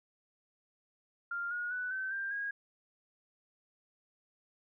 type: tone with pitch steps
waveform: sine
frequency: 1396.9 / 1442 / 1488.5 / 1536.6 / 1586.2 / 1637.4 Hz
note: F6 / F#6 / F#6 / G6 / G6 / G#6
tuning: 0 / -45 / +10 / -35 / +20 / -25 cents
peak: -34 dBFS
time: 1.31-2.51 s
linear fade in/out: 5 ms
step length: 200 ms
effects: none

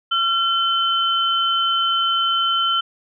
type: tone pair together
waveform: sine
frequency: 1365 / 3064 Hz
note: F6 / G7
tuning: -40 / -40 cents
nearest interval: octave + major second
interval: 1400 cents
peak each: -19 dBFS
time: 0.11-2.81 s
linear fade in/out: 10 ms
effects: none

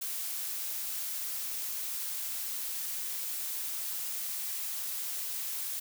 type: noise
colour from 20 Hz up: blue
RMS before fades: -36 dBFS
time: 0.01-5.8 s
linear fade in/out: 10 ms
effects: none

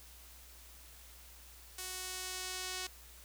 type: tone with band-pass filter sweep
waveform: sawtooth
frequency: 370 Hz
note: F#4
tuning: in tune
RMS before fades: -42 dBFS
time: 1.78-2.87 s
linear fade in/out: 5 ms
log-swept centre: 9300 to 5600 Hz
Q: 0.8
effects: added 60 Hz sine -57 dBFS peak until 3.24 s + white hiss -57 dBFS RMS until 3.24 s

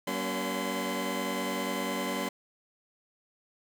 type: tone cluster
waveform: 20% pulse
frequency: 191.1 / 237.3 / 281.7 / 1024 Hz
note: G3 / A#3 / C#4 / C6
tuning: -44 / +31 / +28 / -38 cents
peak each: -31 dBFS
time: 0.07-2.29 s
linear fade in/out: 5 ms
effects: none

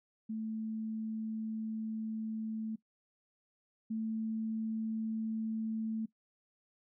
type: tone pair in turn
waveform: sine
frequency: 220 / 221.3 Hz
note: A3 / A3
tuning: 0 / +10 cents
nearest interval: unison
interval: 10 cents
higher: second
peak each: -35 / -33 dBFS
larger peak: second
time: 0.29-2.76 / 3.9-6.06 s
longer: first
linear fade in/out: 10 ms
effects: noise-tail reverb RT60 0.1 s tail -19 dB re dry

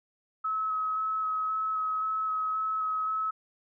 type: tone with vibrato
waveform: sine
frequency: 1285 Hz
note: E6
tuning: 45 cents flat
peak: -27 dBFS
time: 0.44-3.31 s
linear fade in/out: 10 ms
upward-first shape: square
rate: 1.9 Hz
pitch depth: 10 cents each way
effects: none

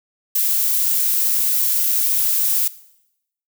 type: noise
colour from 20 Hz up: violet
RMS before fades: -18 dBFS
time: 0.35-2.68 s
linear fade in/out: 5 ms
effects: noise-tail reverb RT60 0.8 s tail -18 dB re dry

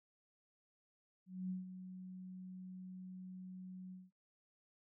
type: tone with ADSR envelope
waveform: sine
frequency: 184.9 Hz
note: F#3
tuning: 1 cent flat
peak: -37 dBFS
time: 1.26-4.11 s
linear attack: 240 ms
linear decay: 150 ms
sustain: -10 dB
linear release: 190 ms
effects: noise-tail reverb RT60 0.1 s tail -23 dB re dry

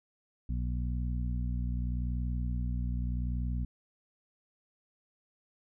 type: harmonic tone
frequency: 60.8 Hz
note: B1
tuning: 26 cents flat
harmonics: 1 / 2 / 3 / 4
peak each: -31 / -37 / -41 / -43 dBFS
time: 0.49-3.65 s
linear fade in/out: 5 ms
effects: none

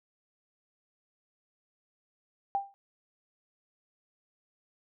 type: tone with exponential decay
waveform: sine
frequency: 793 Hz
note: G5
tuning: 20 cents sharp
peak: -23 dBFS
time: 2.55-2.74 s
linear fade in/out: 0 ms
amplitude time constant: 41 ms
effects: none

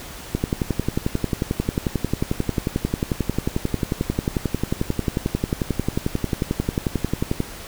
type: click train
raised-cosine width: 3 ms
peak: -7 dBFS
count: 80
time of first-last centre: 0.35-7.404 s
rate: 11.2 Hz
effects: pink hiss -37 dBFS RMS until 7.67 s

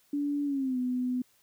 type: tone with pitch glide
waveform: sine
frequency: 288.1 to 250.8 Hz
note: D4 to B3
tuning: -33 to +27 cents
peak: -27 dBFS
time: 0.13-1.22 s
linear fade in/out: 5 ms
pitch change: -240 cents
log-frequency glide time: 0.45-0.78 s
effects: white hiss -66 dBFS RMS until 1.42 s

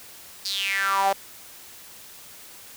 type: tone with high-pass filter sweep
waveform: sawtooth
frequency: 196.1 Hz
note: G3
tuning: 1 cent sharp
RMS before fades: -24 dBFS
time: 0.45-1.13 s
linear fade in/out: 5 ms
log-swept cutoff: 4800 to 650 Hz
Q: 6.9
effects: white hiss -45 dBFS RMS until 2.76 s

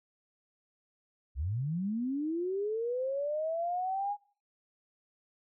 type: linear sweep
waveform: sine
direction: up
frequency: 59 to 830.6 Hz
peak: -30 dBFS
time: 1.35-4.17 s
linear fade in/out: 50 ms
effects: noise-tail reverb RT60 0.5 s tail -26 dB re dry

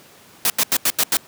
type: noise bursts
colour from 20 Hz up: white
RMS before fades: -17 dBFS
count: 6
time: 0.45-1.17 s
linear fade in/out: 2 ms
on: 50 ms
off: 84 ms
effects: pink hiss -47 dBFS RMS until 1.27 s + high-pass 150 Hz 12 dB/octave

